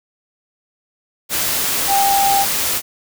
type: tone in noise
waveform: sine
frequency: 793 Hz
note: G5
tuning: 20 cents sharp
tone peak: -13 dBFS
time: 1.87-2.46 s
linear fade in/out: 50 ms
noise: white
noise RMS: -19 dBFS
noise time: 1.29-2.82 s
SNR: +3 dB
effects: none

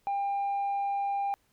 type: tone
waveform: sine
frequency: 799 Hz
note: G5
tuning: 33 cents sharp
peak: -25 dBFS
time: 0.07-1.34 s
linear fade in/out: 0 ms
effects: tanh soft clip ceiling -26 dBFS + pink hiss -70 dBFS RMS until 1.52 s

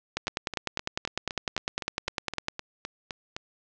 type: two click trains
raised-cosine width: 0.2 ms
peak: -10 / -16 dBFS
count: 24 / 13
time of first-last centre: 0.17-2.484 / 0.28-3.365 s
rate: 9.94 / 3.89 Hz
effects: low-pass 7000 Hz 12 dB/octave

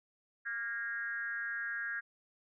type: tone with frequency modulation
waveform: sine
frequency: 1633 Hz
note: G#6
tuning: 30 cents flat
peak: -35 dBFS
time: 0.45-2.01 s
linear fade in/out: 20 ms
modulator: 229 Hz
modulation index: 0.79
effects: none

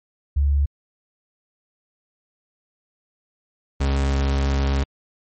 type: tone pair in turn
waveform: sine / 40% pulse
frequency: 71 / 68.62 Hz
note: C#2 / C#2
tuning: +42 / -17 cents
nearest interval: minor second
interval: 59 cents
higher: first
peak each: -15 / -17 dBFS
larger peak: first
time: 0.36-0.66 / 3.8-4.84 s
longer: second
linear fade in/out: 10 ms
effects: MP3 32 kbps

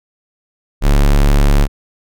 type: tone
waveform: square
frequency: 35.58 Hz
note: C#1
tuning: 46 cents sharp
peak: -8 dBFS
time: 0.81-1.68 s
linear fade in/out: 50 ms
effects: none

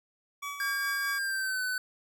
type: tone with tremolo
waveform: 25% pulse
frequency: 1140 Hz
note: C#6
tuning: 48 cents sharp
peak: -30 dBFS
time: 0.42-1.19 s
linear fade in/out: 10 ms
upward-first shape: triangle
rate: 4.8 Hz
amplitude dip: 55%
type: tone with pitch glide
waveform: square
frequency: 1615 to 1506.8 Hz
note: G#6 to F#6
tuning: -49 to +31 cents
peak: -30 dBFS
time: 0.6-1.78 s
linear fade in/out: 2 ms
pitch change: -120 cents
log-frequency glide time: 1.16-1.62 s
effects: none

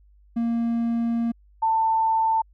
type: tone pair in turn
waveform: triangle / sine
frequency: 232.6 / 892 Hz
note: A#3 / A5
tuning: -4 / +23 cents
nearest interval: octave + major seventh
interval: 2327 cents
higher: second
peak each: -19 / -18 dBFS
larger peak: second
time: 0.36-1.32 / 1.62-2.42 s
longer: first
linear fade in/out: 10 ms
effects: added 50 Hz sine -52 dBFS peak until 2.53 s

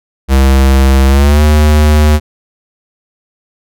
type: tone with pitch glide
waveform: square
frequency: 67 to 75.64 Hz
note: C2 to D#2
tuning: +42 to -48 cents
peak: -5 dBFS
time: 0.28-2.2 s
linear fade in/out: 50 ms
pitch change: +210 cents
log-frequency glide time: 1.07-1.43 s
effects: none

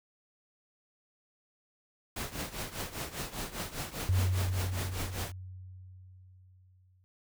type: noise with tremolo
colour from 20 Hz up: pink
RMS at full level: -35 dBFS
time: 2.16-5.32 s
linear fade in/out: 5 ms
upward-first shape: triangle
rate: 5 Hz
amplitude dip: 85%
type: tone with exponential decay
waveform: sine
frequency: 92.5 Hz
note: F#2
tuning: in tune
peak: -23 dBFS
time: 4.09-7.04 s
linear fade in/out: 0 ms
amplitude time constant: 640 ms
effects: none

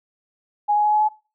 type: tone with pitch steps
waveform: sine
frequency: 830.6 / 836.4 / 842.2 / 848.1 / 854 Hz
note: G#5 / G#5 / G#5 / G#5 / G#5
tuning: 0 / +12 / +24 / +36 / +48 cents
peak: -15 dBFS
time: 0.68-1.09 s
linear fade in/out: 20 ms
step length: 82 ms
effects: noise-tail reverb RT60 0.3 s tail -19 dB re dry

